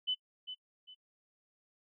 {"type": "tone with echo", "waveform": "sine", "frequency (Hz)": 3012, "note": "F#7", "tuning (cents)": 30, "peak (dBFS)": -29, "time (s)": [0.07, 0.15], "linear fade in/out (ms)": 20, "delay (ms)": 400, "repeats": 2, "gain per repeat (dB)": -10, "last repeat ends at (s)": 0.95, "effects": ["noise-tail reverb RT60 0.1 s tail -26 dB re dry"]}